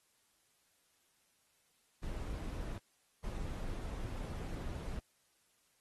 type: noise bursts at uneven times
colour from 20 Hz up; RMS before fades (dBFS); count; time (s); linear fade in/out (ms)
brown; -41; 2; 2.03-2.78 / 3.24-4.99; 2
effects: white hiss -74 dBFS RMS until 5.8 s + AAC 32 kbps